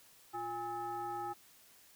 sine tone with frequency modulation, 820 Hz, G#5, 22 cents flat, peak -37 dBFS, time 0.33-1.34 s, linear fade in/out 20 ms, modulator 468 Hz, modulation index 0.9, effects white hiss -62 dBFS RMS until 1.95 s

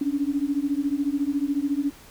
sine beating tone pair, 277.2 / 291.2 Hz, C#4 / D4, 0 / -15 cents, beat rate 14 Hz, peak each -25 dBFS, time 0.01-1.91 s, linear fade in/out 5 ms, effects pink hiss -49 dBFS RMS until 2.1 s

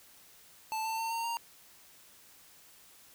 square tone with pitch steps, 880 / 892.3 / 904.7 / 917.4 / 930.2 Hz, A5 / A5 / A5 / A#5 / A#5, 0 / +24 / +48 / -28 / -4 cents, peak -33 dBFS, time 0.72-1.37 s, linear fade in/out 0 ms, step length 130 ms, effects white hiss -58 dBFS RMS until 3.14 s

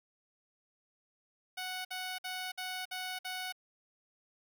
10% pulse tone bursts, 740 Hz, F#5, in tune, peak -29 dBFS, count 6, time 1.57-3.525 s, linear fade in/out 10 ms, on 280 ms, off 55 ms, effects none

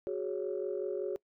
sine chord, F# suspended second, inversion none, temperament equal, 370 / 415.3 / 554.4 Hz, F#4 / G#4 / C#5, 0 / 0 / 0 cents, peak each -35 / -36 / -38 dBFS, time 0.07-1.16 s, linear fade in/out 0 ms, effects noise-tail reverb RT60 0.1 s tail -23 dB re dry + tanh soft clip ceiling -24 dBFS

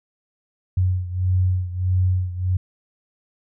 sine beating tone pair, 91.4 / 93 Hz, F#2 / F#2, -21 / +9 cents, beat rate 1.6 Hz, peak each -19 / -23 dBFS, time 0.77-2.57 s, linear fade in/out 5 ms, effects none

